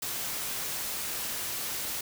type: noise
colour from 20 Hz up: white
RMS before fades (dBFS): -34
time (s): 0.02-2.01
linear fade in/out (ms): 5
effects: none